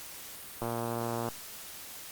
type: click train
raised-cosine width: 1 ms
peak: -20 dBFS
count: 79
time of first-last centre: 0.62-1.287 s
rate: 117 Hz
effects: white hiss -45 dBFS RMS until 2.11 s + Opus 48 kbps